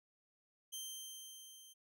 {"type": "tone with level ramp", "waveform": "15% pulse", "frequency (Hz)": 3136, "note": "G7", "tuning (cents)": 0, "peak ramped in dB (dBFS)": [-35, -50], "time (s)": [0.72, 1.74], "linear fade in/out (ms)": 20, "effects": []}